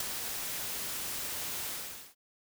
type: noise with ADSR envelope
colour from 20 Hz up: white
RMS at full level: -31 dBFS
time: 0-2.15 s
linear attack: 4 ms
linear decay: 11 ms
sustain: -6 dB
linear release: 480 ms
effects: none